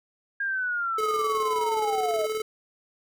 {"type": "linear sweep", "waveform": "sine", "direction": "down", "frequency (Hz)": [1626, 613], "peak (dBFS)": -25, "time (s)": [0.4, 2.26], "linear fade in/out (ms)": 5}
{"type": "tone with tremolo", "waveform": "square", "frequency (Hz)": 434.5, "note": "A4", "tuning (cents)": -22, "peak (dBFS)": -26, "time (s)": [0.98, 2.42], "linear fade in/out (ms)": 5, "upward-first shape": "square", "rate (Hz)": 19, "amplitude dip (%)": 40}
{"effects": []}